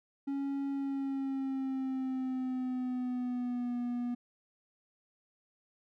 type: tone with pitch glide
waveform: triangle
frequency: 277.2 to 242.7 Hz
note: C#4 to B3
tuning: 0 to -30 cents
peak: -30 dBFS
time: 0.27-4.15 s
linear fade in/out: 10 ms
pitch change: -230 cents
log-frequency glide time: 0.7-3.77 s
effects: none